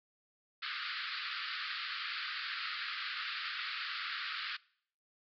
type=band-pass noise; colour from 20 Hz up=pink; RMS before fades=-40 dBFS; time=0.62-4.57 s; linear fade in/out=10 ms; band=1200 to 4800 Hz; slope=96 dB/octave; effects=noise-tail reverb RT60 0.6 s tail -23 dB re dry